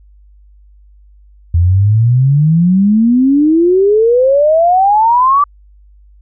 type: exponential sweep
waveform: sine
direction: up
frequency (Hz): 82.41 to 1174.7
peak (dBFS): -6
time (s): 1.54-5.44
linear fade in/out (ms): 5
effects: added 50 Hz sine -40 dBFS peak until 6.21 s